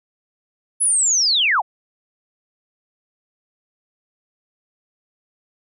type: linear sweep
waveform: sine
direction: down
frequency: 10470 to 639 Hz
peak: -14 dBFS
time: 0.8-1.62 s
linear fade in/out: 20 ms
effects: none